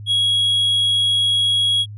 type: tone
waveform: triangle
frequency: 3318 Hz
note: G#7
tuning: 2 cents flat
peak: -13 dBFS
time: 0.06-1.86 s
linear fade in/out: 50 ms
effects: added 104 Hz sine -31 dBFS peak until 1.97 s + resampled to 24000 Hz